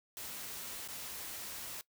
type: noise with dropouts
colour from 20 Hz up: white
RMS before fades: -44 dBFS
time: 0.17-1.81 s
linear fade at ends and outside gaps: 0 ms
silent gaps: 0.877-0.886 s
effects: noise-tail reverb RT60 0.1 s tail -20 dB re dry